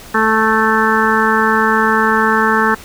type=harmonic tone; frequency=220 Hz; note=A3; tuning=in tune; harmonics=1 / 2 / 4 / 5 / 6 / 7 / 8; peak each=-18 / -18 / -18 / -18 / -18 / -18 / -18 dBFS; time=0.14-2.75 s; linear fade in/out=10 ms; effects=pink hiss -36 dBFS RMS until 2.84 s